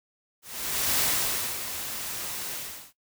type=noise with ADSR envelope; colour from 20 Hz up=white; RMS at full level=-24 dBFS; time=0.42-2.93 s; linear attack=570 ms; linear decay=590 ms; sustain=-10 dB; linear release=400 ms; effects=noise-tail reverb RT60 0.1 s tail -17 dB re dry